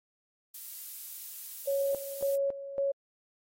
violet noise, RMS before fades -41 dBFS, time 0.54-2.36 s, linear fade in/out 5 ms
sine tone with tremolo, 554.4 Hz, C#5, in tune, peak -26 dBFS, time 1.67-2.92 s, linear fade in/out 10 ms, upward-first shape square, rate 1.8 Hz, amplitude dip 75%
effects AAC 48 kbps

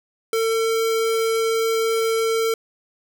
square tone, 450.6 Hz, A4, 41 cents sharp, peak -19 dBFS, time 0.33-2.54 s, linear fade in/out 2 ms, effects none

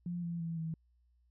sine tone with pitch steps, 174.6 / 170.12 / 165.76 / 161.5 Hz, F3 / F3 / E3 / E3, 0 / -45 / +10 / -35 cents, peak -35 dBFS, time 0.06-0.74 s, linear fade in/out 2 ms, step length 170 ms, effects added 60 Hz sine -67 dBFS peak until 1.3 s

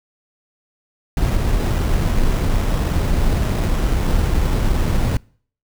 brown noise with sample-and-hold, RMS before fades -17 dBFS, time 1.17-5.17 s, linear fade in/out 2 ms, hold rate 4410 Hz, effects noise-tail reverb RT60 0.5 s tail -25 dB re dry

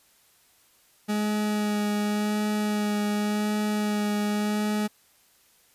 40% pulse tone with vibrato, 209.3 Hz, G#3, 14 cents sharp, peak -23 dBFS, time 1.08-4.88 s, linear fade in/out 20 ms, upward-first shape sine, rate 0.89 Hz, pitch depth 13 cents each way, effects white hiss -61 dBFS RMS until 5.74 s + resampled to 32000 Hz

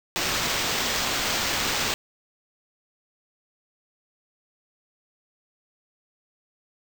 blue noise with sample-and-hold, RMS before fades -26 dBFS, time 0.16-1.94 s, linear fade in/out 0 ms, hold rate 11025 Hz, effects none

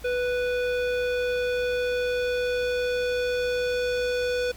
square tone with low-pass filter sweep, 493.9 Hz, B4, in tune, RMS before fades -26 dBFS, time 0.04-4.52 s, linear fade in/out 10 ms, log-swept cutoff 2800 to 4900 Hz, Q 1.1, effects added 60 Hz sine -44 dBFS peak until 4.56 s + pink hiss -48 dBFS RMS until 4.56 s

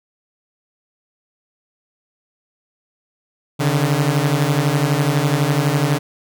sawtooth beating tone pair, 138.59 / 150.59 Hz, C#3 / D3, 0 / +44 cents, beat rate 12 Hz, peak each -14 dBFS, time 3.59-5.99 s, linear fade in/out 20 ms, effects none

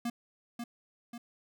square tone with echo, 236.6 Hz, A#3, 26 cents sharp, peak -32 dBFS, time 0.05-0.1 s, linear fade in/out 5 ms, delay 540 ms, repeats 2, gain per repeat -5 dB, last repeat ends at 1.18 s, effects none

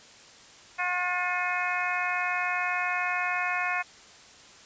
harmonic tone with a mistuned harmonic, 360 Hz, F#4, 47 cents flat, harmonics 2 / 3 / 4 / 5 / 6 / 7, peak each -33 / -33 / -33 / -33 / -33 / -33 dBFS, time 0.78-3.83 s, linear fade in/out 20 ms, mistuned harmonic 5, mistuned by -26 cents, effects white hiss -51 dBFS RMS until 4.65 s + resampled to 16000 Hz

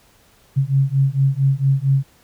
sine beating tone pair, 134.3 / 138.7 Hz, C3 / C#3, +46 / +1 cents, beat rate 4.4 Hz, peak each -17 dBFS, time 0.56-2.04 s, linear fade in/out 20 ms, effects pink hiss -54 dBFS RMS until 2.23 s

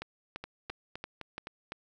two click trains, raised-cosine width 0.3 ms, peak -22 / -24 dBFS, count 6 / 5, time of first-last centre 0.02-1.721 / 0.44-1.471 s, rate 2.94 / 3.88 Hz, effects none

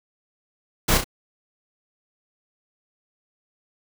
pink noise with echo, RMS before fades -19 dBFS, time 0.88-0.98 s, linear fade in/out 10 ms, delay 32 ms, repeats 2, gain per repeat -6 dB, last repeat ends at 1.044 s, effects none

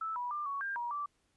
sine tone with pitch steps, 1314 / 977 / 1192 / 1117 / 1597 / 954 / 1165 Hz, E6 / B5 / D6 / C#6 / G6 / A#5 / D6, -6 / -19 / +25 / +13 / +32 / +40 / -14 cents, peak -34 dBFS, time 0.01-1.06 s, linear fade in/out 5 ms, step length 150 ms, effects pink hiss -75 dBFS RMS until 1.36 s + resampled to 24000 Hz

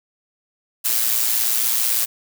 blue noise with amplitude modulation, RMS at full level -17 dBFS, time 0.84-2.06 s, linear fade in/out 20 ms, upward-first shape sine, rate 116 Hz, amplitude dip 55%, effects none

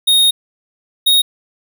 square tone pair in turn, 3719 / 3747 Hz, A#7 / A#7, -5 / +8 cents, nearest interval unison, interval 13 cents, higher second, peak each -9 dBFS, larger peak neither, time 0.07-0.31 / 1.06-1.22 s, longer first, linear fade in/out 10 ms, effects none

